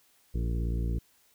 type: harmonic tone with a mistuned harmonic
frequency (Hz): 57.6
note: A#1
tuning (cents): -20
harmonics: 1 / 2 / 3 / 4 / 5 / 6 / 7 / 8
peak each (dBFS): -28 / -35 / -38 / -45 / -44 / -45 / -50 / -49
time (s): 0.34-0.99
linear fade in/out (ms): 10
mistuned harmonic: 7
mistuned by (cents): +24
effects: white hiss -65 dBFS RMS until 1.34 s